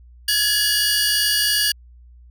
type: tone cluster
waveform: sawtooth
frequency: 1670 / 1733 / 2891 / 4494 / 4769 Hz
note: G#6 / A6 / F#7 / C#8 / D8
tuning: +9 / -27 / -41 / +23 / +26 cents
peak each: -21 / -26 / -19 / -20 / -19 dBFS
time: 0.28-1.72 s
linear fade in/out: 5 ms
effects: added 60 Hz sine -43 dBFS peak until 2.3 s